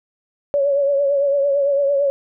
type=tone with vibrato; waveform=sine; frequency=562 Hz; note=C#5; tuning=24 cents sharp; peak=-14 dBFS; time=0.54-2.1 s; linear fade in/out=0 ms; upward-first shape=triangle; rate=8.9 Hz; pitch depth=54 cents each way; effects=none